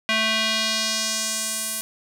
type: tone with band-pass filter sweep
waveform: square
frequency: 220 Hz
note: A3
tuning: in tune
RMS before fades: -24 dBFS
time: 0.09-1.81 s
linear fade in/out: 0 ms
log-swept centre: 2600 to 11000 Hz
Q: 1.5
effects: none